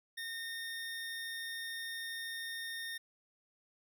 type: tone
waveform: 25% pulse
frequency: 1833 Hz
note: A#6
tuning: 30 cents flat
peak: -36 dBFS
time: 0.17-2.98 s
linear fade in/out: 10 ms
effects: none